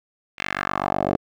10% pulse tone with band-pass filter sweep, 48 Hz, G1, 36 cents flat, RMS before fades -25 dBFS, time 0.38-1.17 s, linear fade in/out 10 ms, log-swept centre 2500 to 450 Hz, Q 2.3, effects none

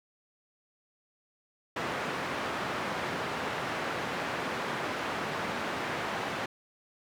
white band-pass noise, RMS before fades -34 dBFS, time 1.76-6.46 s, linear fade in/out 5 ms, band 120 to 1600 Hz, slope 12 dB/octave, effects none

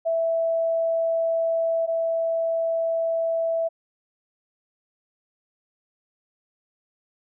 sine tone pair in turn, 659.3 / 659.3 Hz, E5 / E5, 0 / 0 cents, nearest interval unison, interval 0 cents, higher neither, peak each -20 / -21 dBFS, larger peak first, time 0.05-1.87 / 1.87-3.69 s, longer neither, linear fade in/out 20 ms, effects none

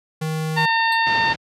square tone, 157.5 Hz, D#3, 21 cents sharp, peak -22 dBFS, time 0.21-0.66 s, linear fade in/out 10 ms
harmonic tone, 909 Hz, A#5, 44 cents flat, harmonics 1 / 2 / 3 / 4 / 5, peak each -19 / -20 / -26 / -29 / -30 dBFS, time 0.56-1.34 s, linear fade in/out 20 ms
sawtooth tone with exponential decay, 4186 Hz, C8, in tune, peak -25 dBFS, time 0.92-1.01 s, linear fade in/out 2 ms, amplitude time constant 18 ms
pink low-pass noise, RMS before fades -29 dBFS, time 1.06-1.36 s, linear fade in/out 10 ms, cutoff 4800 Hz, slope 24 dB/octave
effects high-pass 100 Hz 12 dB/octave + resampled to 32000 Hz

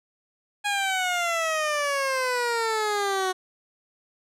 15% pulse exponential sweep, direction down, 828 to 368.2 Hz, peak -17 dBFS, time 0.64-3.33 s, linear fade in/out 20 ms, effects low-pass 10000 Hz 12 dB/octave

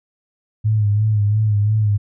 sine tone with vibrato, 105.7 Hz, G#2, 31 cents sharp, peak -13 dBFS, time 0.64-1.98 s, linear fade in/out 20 ms, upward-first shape sine, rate 2.9 Hz, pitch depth 54 cents each way, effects none

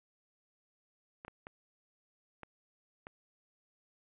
clicks, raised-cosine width 0.5 ms, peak -30 dBFS, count 5, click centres 1.249 / 1.281 / 1.469 / 2.433 / 3.069 s, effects resampled to 8000 Hz

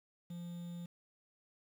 triangle tone with quantisation, 173 Hz, F3, 16 cents flat, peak -40 dBFS, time 0.3-0.86 s, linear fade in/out 5 ms, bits 10, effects none

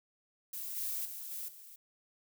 violet noise with level steps, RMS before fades -41 / -37 / -44 / -41 / -53 dBFS, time 0.53-1.76 s, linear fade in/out 5 ms, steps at 0.76 / 1.05 / 1.31 / 1.48 s, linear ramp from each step 5 ms, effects none

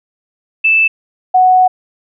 sine tone pair in turn, 2637 / 740 Hz, E7 / F#5, 0 / 0 cents, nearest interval octave + minor seventh, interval 2200 cents, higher first, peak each -7 / -5 dBFS, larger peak second, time 0.64-0.88 / 1.34-1.68 s, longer second, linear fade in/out 10 ms, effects none

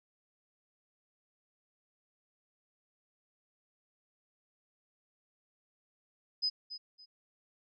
sine tone with echo, 5020 Hz, D#8, 15 cents sharp, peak -28 dBFS, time 6.42-6.5 s, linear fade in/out 20 ms, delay 280 ms, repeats 2, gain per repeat -12 dB, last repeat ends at 7.06 s, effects none

